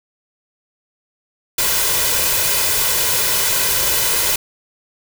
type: noise with comb filter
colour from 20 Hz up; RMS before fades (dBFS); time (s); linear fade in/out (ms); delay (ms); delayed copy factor
white; -17; 1.58-4.36; 5; 2; +0.6
effects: none